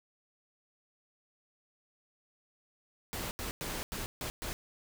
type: noise bursts at uneven times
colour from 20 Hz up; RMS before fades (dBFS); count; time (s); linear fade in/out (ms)
pink; -38; 6; 3.13-3.31 / 3.39-3.51 / 3.61-3.83 / 3.92-4.06 / 4.21-4.3 / 4.42-4.53; 0
effects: none